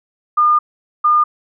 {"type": "tone pair in turn", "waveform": "sine", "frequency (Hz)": [1212, 1212], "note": ["D#6", "D#6"], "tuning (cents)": [-46, -46], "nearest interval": "unison", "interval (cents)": 0, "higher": "neither", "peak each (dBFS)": -9, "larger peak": "neither", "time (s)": [[0.37, 0.59], [1.04, 1.24]], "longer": "first", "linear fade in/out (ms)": 10, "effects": []}